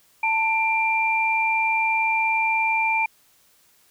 sine tone pair together, 888.5 / 2372 Hz, A5 / D7, +17 / +17 cents, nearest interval octave + perfect fourth, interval 1700 cents, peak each -22 / -21 dBFS, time 0.23-3.06 s, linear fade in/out 5 ms, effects white hiss -59 dBFS RMS until 3.9 s

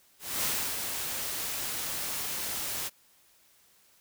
white noise with ADSR envelope, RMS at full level -29 dBFS, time 0.19-2.9 s, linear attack 250 ms, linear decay 300 ms, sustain -5 dB, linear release 31 ms, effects white hiss -63 dBFS RMS until 4 s

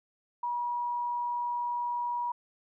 sine tone, 963 Hz, B5, 44 cents flat, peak -29 dBFS, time 0.43-2.32 s, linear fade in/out 5 ms, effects none

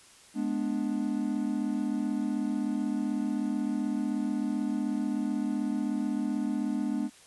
triangle chord, G# diminished, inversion none, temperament equal with one note detuned, 210.9 / 246.9 / 293.7 Hz, G#3 / B3 / D4, +27 / 0 / 0 cents, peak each -30 / -30 / -30 dBFS, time 0.34-7.1 s, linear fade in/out 50 ms, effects white hiss -55 dBFS RMS until 7.26 s + resampled to 24000 Hz

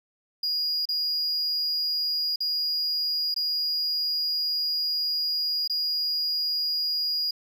triangle tone with dropouts, 4871 Hz, D#8, 38 cents flat, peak -23 dBFS, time 0.43-7.31 s, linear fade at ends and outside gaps 5 ms, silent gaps 0.855-0.888 / 2.36-2.404 / 3.343-3.362 / 5.677-5.697 s, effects none

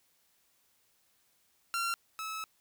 sawtooth tone pair in turn, 1372 / 1298.1 Hz, F6 / E6, -31 / -27 cents, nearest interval minor second, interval 96 cents, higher first, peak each -27 / -33 dBFS, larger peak first, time 1.74-1.94 / 2.19-2.44 s, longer second, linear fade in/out 0 ms, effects white hiss -71 dBFS RMS until 2.6 s

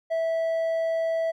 sine tone with hard clipping, 655 Hz, E5, 11 cents flat, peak -24 dBFS, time 0.1-1.32 s, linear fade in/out 20 ms, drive 3 dB, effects none

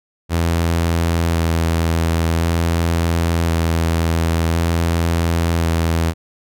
sawtooth tone with vibrato, 83.2 Hz, E2, 17 cents sharp, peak -11 dBFS, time 0.29-6.14 s, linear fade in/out 50 ms, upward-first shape square, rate 0.47 Hz, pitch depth 13 cents each way, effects none

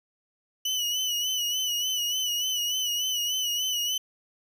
30% pulse tone with vibrato, 2960 Hz, F#7, in tune, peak -23 dBFS, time 0.65-3.98 s, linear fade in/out 5 ms, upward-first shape sine, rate 3.4 Hz, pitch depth 56 cents each way, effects none

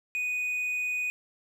triangle tone, 2483 Hz, D#7, 4 cents flat, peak -26 dBFS, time 0.15-1.1 s, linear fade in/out 0 ms, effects none

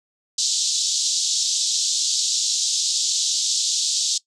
white band-pass noise, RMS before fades -22 dBFS, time 0.38-4.18 s, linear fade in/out 5 ms, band 3500 to 7500 Hz, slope 48 dB/octave, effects noise-tail reverb RT60 0.1 s tail -20 dB re dry

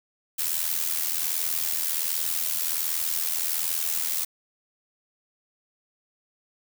blue noise with amplitude modulation, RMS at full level -24 dBFS, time 0.38-4.25 s, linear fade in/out 10 ms, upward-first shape sine, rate 81.3 Hz, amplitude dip 70%, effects none

